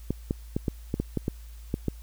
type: clicks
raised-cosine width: 3 ms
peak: -13 dBFS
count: 10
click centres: 0.106 / 0.309 / 0.565 / 0.682 / 0.941 / 1 / 1.173 / 1.281 / 1.741 / 1.883 s
effects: added 56 Hz sine -41 dBFS peak until 2.02 s + white hiss -57 dBFS RMS until 2.02 s